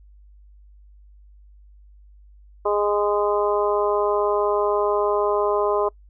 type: harmonic tone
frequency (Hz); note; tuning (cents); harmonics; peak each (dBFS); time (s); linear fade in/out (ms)
206.2; G#3; -12; 2 / 3 / 4 / 5 / 6; -21 / -24 / -29 / -25 / -31; 2.65-5.89; 10
effects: noise-tail reverb RT60 0.1 s tail -25 dB re dry + added 50 Hz sine -46 dBFS peak until 6.09 s